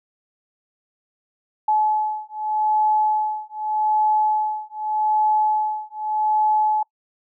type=beating tone pair; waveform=sine; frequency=856 / 856.83 Hz; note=A5 / A5; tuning=-48 / -46 cents; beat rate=0.83 Hz; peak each=-21 dBFS; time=1.68-6.83 s; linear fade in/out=5 ms; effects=noise-tail reverb RT60 0.1 s tail -25 dB re dry

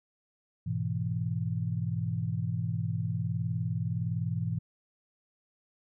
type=chord; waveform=sine; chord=E major; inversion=first; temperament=equal; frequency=103.83 / 123.47 / 164.81 Hz; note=G#2 / B2 / E3; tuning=0 / 0 / 0 cents; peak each=-33 dBFS; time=0.66-4.59 s; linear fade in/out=10 ms; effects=none

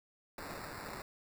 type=noise with sample-and-hold; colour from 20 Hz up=white; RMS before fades=-45 dBFS; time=0.38-1.02 s; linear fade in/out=2 ms; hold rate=3150 Hz; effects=none

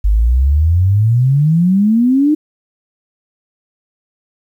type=exponential sweep; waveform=sine; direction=up; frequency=49 to 311.1 Hz; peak=-8 dBFS; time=0.04-2.35 s; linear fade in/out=10 ms; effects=8-bit

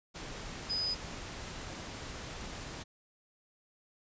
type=tone in noise; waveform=sine; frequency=4997 Hz; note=D#8; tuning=7 cents sharp; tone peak=-31 dBFS; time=0.69-0.95 s; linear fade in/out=20 ms; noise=pink; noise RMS=-43 dBFS; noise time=0.14-2.84 s; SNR=+9 dB; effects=resampled to 16000 Hz

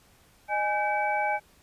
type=tone cluster; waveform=sine; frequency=613 / 831 / 1542 / 2293 Hz; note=D#5 / G#5 / G6 / D7; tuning=-26 / +1 / -29 / -42 cents; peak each=-32 / -26 / -33 / -32 dBFS; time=0.48-1.4 s; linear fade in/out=50 ms; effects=pink hiss -60 dBFS RMS until 1.62 s + resampled to 32000 Hz

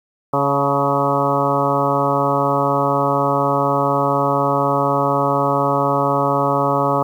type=harmonic tone with a mistuned harmonic; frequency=140 Hz; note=C#3; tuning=18 cents sharp; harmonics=1 / 2 / 3 / 4 / 5 / 6 / 7 / 8 / 9; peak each=-24 / -24 / -24 / -21 / -24 / -23 / -25 / -22 / -24 dBFS; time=0.33-7.03 s; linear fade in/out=5 ms; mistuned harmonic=6; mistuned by=+49 cents; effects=8-bit

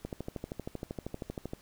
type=click train; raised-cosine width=2 ms; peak=-23 dBFS; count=20; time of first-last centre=0.05-1.534 s; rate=12.8 Hz; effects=pink hiss -60 dBFS RMS until 1.61 s

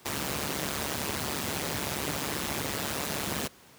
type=noise with amplitude modulation; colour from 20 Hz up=pink; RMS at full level=-28 dBFS; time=0.05-3.48 s; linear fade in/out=10 ms; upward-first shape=sine; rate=143 Hz; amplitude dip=85%; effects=pink hiss -55 dBFS RMS until 3.78 s + high-pass 100 Hz 12 dB/octave

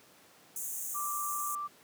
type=high-pass noise; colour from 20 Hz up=pink; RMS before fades=-38 dBFS; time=0.56-1.55 s; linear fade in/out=2 ms; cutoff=6300 Hz; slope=96 dB/octave
type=tone; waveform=sine; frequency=1174.7 Hz; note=D6; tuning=in tune; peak=-34 dBFS; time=0.94-1.68 s; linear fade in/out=20 ms
effects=pink hiss -59 dBFS RMS until 1.83 s + high-pass 200 Hz 12 dB/octave

